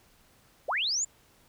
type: linear sweep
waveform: sine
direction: up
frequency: 404.1 to 7360 Hz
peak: -26 dBFS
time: 0.68-1.05 s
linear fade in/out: 10 ms
effects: pink hiss -62 dBFS RMS until 1.48 s